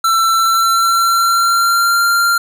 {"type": "tone with pitch glide", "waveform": "square", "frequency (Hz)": [1340, 1386.5], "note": ["E6", "F6"], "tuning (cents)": [28, -13], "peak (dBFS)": -11, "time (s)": [0.04, 2.38], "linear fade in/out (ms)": 5, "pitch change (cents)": 59, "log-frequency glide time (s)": [0.34, 2.04], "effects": []}